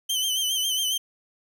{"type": "tone with vibrato", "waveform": "sawtooth", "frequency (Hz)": 3084, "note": "G7", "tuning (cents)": -29, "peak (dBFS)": -20, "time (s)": [0.09, 0.98], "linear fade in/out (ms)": 10, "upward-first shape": "sine", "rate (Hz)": 7.3, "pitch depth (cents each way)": 61, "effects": []}